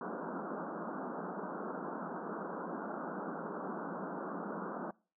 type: band-pass noise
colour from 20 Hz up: pink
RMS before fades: -41 dBFS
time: 0.01-4.91 s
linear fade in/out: 2 ms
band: 170 to 1500 Hz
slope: 96 dB/octave
effects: noise-tail reverb RT60 0.4 s tail -25 dB re dry